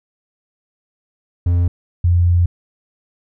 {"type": "tone pair in turn", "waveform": ["triangle", "sine"], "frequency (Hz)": [87.3, 87.3], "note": ["F2", "F2"], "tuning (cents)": [0, 0], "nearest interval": "unison", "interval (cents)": 0, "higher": "neither", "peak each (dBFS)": -10, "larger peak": "neither", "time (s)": [[1.46, 1.68], [2.04, 2.46]], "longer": "second", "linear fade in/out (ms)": 5, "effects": []}